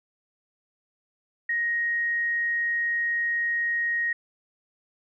sine tone, 1876 Hz, A#6, 11 cents sharp, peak -23 dBFS, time 1.49-4.13 s, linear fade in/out 5 ms, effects none

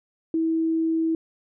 sine tone, 324.6 Hz, E4, 27 cents flat, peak -20 dBFS, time 0.34-1.15 s, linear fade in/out 2 ms, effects none

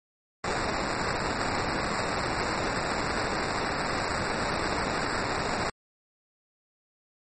violet noise with sample-and-hold, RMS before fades -29 dBFS, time 0.44-5.7 s, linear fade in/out 5 ms, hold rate 3150 Hz, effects MP3 32 kbps

